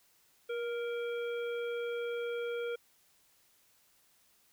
harmonic tone with a mistuned harmonic, 466.2 Hz, A#4, in tune, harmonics 1 / 3 / 5 / 7, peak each -34 / -44 / -48 / -51 dBFS, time 0.49-2.76 s, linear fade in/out 10 ms, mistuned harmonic 1, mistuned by +31 cents, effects white hiss -68 dBFS RMS until 4.52 s

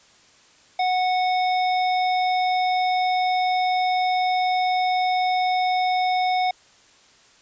harmonic tone with a mistuned harmonic, 736 Hz, F#5, 9 cents flat, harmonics 1 / 3 / 5 / 7, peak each -19 / -29 / -33 / -36 dBFS, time 0.79-6.51 s, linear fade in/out 5 ms, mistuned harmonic 7, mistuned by +20 cents, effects white hiss -54 dBFS RMS until 7.41 s + resampled to 16000 Hz

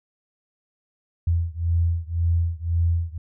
sine beating tone pair, 83.7 / 85.6 Hz, E2 / F2, +27 / -34 cents, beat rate 1.9 Hz, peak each -22 / -23 dBFS, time 1.27-3.18 s, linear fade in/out 5 ms, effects none

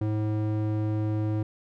square tone with band-pass filter, 107.2 Hz, A2, 45 cents flat, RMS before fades -27 dBFS, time 0.01-1.43 s, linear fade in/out 5 ms, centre 230 Hz, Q 1.1, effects none

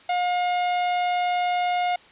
45% pulse tone, 715 Hz, F5, 41 cents sharp, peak -21 dBFS, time 0.09-1.96 s, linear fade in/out 5 ms, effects white hiss -51 dBFS RMS until 2.11 s + resampled to 8000 Hz

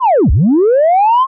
sine linear two-way sweep, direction down then up, 1086 to 49.35 to 1086 Hz, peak -5 dBFS, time 0-1.27 s, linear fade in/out 50 ms, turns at 0.31 s, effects tanh soft clip ceiling -4 dBFS

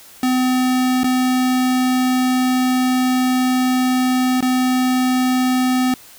square tone with dropouts, 254.7 Hz, C4, 46 cents flat, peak -15 dBFS, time 0.23-5.94 s, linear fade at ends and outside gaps 2 ms, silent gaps 1.034-1.042 / 4.407-4.425 s, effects white hiss -43 dBFS RMS until 6.18 s

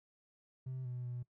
triangle tone with pitch steps, 129.7 / 124 / 122.6 Hz, C3 / B2 / B2, -15 / +7 / -12 cents, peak -36 dBFS, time 0.66-1.23 s, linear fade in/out 10 ms, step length 190 ms, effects noise-tail reverb RT60 0.1 s tail -21 dB re dry + tanh soft clip ceiling -35 dBFS

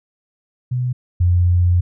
sine tone pair in turn, 125.1 / 88.46 Hz, B2 / F2, +23 / +23 cents, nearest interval tritone, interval 600 cents, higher first, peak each -17 / -11 dBFS, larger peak second, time 0.71-0.93 / 1.2-1.81 s, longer second, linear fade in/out 10 ms, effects none

